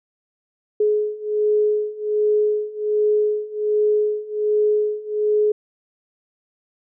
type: beating tone pair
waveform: sine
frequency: 421.5 / 422.8 Hz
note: G#4 / G#4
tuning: +26 / +31 cents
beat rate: 1.3 Hz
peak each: -21 / -19 dBFS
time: 0.8-5.52 s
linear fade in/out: 5 ms
effects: none